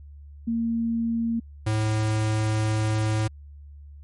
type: tone pair in turn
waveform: sine / square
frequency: 230 / 108.55 Hz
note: A#3 / A2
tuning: -23 / -23 cents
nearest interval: octave + minor second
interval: 1300 cents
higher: first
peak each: -22 dBFS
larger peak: neither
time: 0.47-1.4 / 1.66-3.28 s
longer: second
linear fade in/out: 10 ms
effects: added 72 Hz sine -41 dBFS peak until 4.03 s + MP3 48 kbps